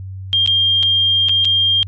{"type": "tone with dropouts", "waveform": "sine", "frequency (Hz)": 3205, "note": "G7", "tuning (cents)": 38, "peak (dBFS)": -11, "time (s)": [0.33, 1.83], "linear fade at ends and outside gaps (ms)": 0, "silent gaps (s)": [[0.462, 0.475], [0.828, 0.832], [1.286, 1.293], [1.448, 1.453]], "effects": ["added 95 Hz sine -26 dBFS peak until 1.87 s", "MP3 32 kbps"]}